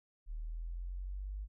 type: linear sweep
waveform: sine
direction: up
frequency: 37.64 to 51.3 Hz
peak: -38 dBFS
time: 0.26-1.48 s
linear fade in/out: 50 ms
effects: none